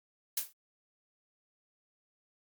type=noise with exponential decay; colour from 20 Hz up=blue; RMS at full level=-27 dBFS; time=0.37-0.53 s; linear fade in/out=5 ms; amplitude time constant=33 ms; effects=Opus 48 kbps